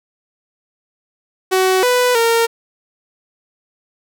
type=tone with pitch steps; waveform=sawtooth; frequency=375.2 / 495.8 / 460.9 Hz; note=F#4 / B4 / A#4; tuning=+24 / +7 / -20 cents; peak=-8 dBFS; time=1.51-2.47 s; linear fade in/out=20 ms; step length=320 ms; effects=none